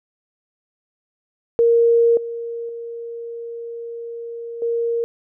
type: tone with level steps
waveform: sine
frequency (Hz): 466.2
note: A#4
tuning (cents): 0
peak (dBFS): -11 / -25 / -28 / -18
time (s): 1.59-5.04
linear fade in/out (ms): 0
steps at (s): 2.17 / 2.69 / 4.62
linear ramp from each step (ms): 2
effects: none